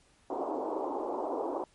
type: band-pass noise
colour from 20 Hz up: pink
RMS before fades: -34 dBFS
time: 0.3-1.64 s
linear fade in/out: 2 ms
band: 290 to 1000 Hz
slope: 48 dB/octave
effects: pink hiss -65 dBFS RMS until 1.74 s + MP3 48 kbps